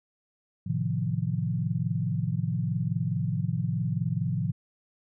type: chord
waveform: sine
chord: F dominant seventh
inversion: first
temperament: equal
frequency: 110 / 130.81 / 155.56 / 174.61 Hz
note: A2 / C3 / Eb3 / F3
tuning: 0 / 0 / 0 / 0 cents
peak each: -31 dBFS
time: 0.66-4.52 s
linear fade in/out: 10 ms
effects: none